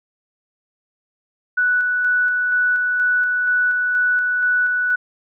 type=tone with tremolo; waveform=sine; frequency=1480 Hz; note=F#6; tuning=in tune; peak=-14 dBFS; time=1.57-4.96 s; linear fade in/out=10 ms; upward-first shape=square; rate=2.1 Hz; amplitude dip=25%; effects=none